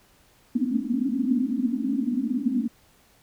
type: band-pass noise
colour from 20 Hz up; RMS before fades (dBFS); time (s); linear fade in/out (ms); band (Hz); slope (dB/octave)
white; -25; 0.55-2.68; 5; 220 to 280; 96
effects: pink hiss -59 dBFS RMS until 3.22 s